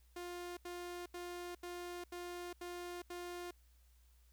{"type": "tone bursts", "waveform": "sawtooth", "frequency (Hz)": 352.4, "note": "F4", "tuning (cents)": 16, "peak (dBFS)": -40, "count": 7, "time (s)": [0.16, 3.51], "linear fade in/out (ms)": 5, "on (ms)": 410, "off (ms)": 80, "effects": ["added 60 Hz sine -64 dBFS peak until 4.32 s", "white hiss -75 dBFS RMS until 4.32 s"]}